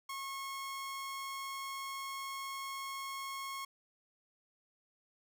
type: tone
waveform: sawtooth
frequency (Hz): 1089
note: C#6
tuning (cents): -31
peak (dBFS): -36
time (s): 0.09-3.65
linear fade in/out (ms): 5
effects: none